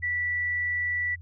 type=tone; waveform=sine; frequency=1960 Hz; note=B6; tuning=14 cents flat; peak=-25 dBFS; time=0.02-1.16 s; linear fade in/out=20 ms; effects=added 86 Hz sine -41 dBFS peak until 1.21 s